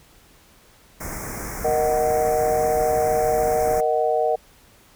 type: band-stop noise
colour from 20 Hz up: pink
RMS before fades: -31 dBFS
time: 1-3.81 s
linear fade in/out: 10 ms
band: 2300 to 5300 Hz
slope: 96 dB/octave
type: chord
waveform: sine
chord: D# minor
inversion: second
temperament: just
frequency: 466.7 / 622.3 / 746.7 Hz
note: A#4 / D#5 / F#5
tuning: +2 / 0 / +16 cents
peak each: -22 dBFS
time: 1.64-4.36 s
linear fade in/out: 10 ms
effects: pink hiss -53 dBFS RMS until 4.95 s